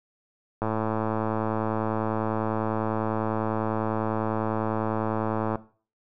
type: click train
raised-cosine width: 1 ms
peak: -13 dBFS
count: 544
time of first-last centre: 0.62-5.556 s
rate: 110 Hz
effects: noise-tail reverb RT60 0.4 s tail -17 dB re dry